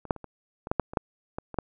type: clicks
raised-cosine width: 1 ms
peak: -28 / -8 / -27 / -26 / -22 / -10 / -8 / -24 / -9 / -18 / -24 / -11 dBFS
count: 12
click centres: 0.053 / 0.108 / 0.163 / 0.243 / 0.671 / 0.715 / 0.797 / 0.935 / 0.972 / 1.385 / 1.543 / 1.587 s
effects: none